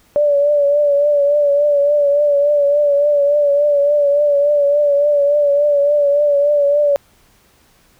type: tone with vibrato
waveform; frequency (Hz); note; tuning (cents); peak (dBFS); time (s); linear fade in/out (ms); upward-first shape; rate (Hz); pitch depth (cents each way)
sine; 578; D5; -28; -10; 0.16-6.96; 0; triangle; 3.5; 48
effects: pink hiss -53 dBFS RMS until 7.99 s